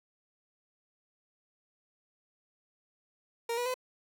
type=tone with pitch steps; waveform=30% pulse; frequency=466.2 / 486.6 / 507.8 Hz; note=A#4 / B4 / B4; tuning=0 / -26 / +48 cents; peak=-28 dBFS; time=3.49-3.742 s; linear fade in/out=5 ms; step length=84 ms; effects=none